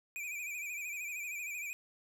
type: tone with vibrato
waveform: square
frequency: 2407 Hz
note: D7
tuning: 42 cents sharp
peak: -39 dBFS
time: 0.16-1.73 s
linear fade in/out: 0 ms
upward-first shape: sine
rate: 13 Hz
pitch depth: 76 cents each way
effects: none